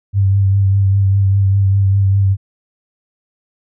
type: tone with vibrato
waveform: sine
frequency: 98 Hz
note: G2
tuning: in tune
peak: -9 dBFS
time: 0.13-2.37 s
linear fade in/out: 50 ms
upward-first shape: triangle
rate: 5 Hz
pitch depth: 33 cents each way
effects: none